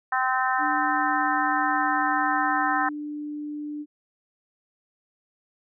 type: harmonic tone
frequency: 258.3 Hz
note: C4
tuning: 22 cents flat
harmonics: 3 / 4 / 5 / 6 / 7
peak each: -26 / -27 / -28 / -29 / -29 dBFS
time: 0.12-2.89 s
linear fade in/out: 5 ms
type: tone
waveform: sine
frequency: 296.9 Hz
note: D4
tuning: 19 cents sharp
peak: -30 dBFS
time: 0.58-3.86 s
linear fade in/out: 50 ms
effects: none